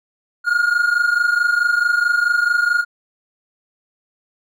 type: tone pair together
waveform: triangle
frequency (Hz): 1407 / 1431.6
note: F6 / F6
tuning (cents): +12 / +42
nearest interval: unison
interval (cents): 30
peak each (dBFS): -17 / -14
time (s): 0.44-2.85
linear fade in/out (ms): 50
effects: none